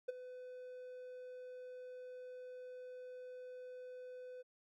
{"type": "tone with ADSR envelope", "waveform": "triangle", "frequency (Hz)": 503, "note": "B4", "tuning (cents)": 32, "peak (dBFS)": -32, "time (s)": [0.08, 4.43], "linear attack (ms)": 11, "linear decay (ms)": 18, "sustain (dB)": -14, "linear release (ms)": 22, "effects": []}